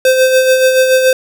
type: tone with tremolo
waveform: square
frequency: 518 Hz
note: C5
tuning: 17 cents flat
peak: -6 dBFS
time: 0.05-1.13 s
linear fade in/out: 2 ms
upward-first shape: sine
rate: 7 Hz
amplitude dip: 45%
effects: none